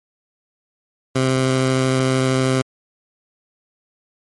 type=tone with vibrato; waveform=15% pulse; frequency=130.81 Hz; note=C3; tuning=in tune; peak=-9 dBFS; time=1.15-2.62 s; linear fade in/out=10 ms; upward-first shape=triangle; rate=13 Hz; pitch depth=9 cents each way; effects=MP3 48 kbps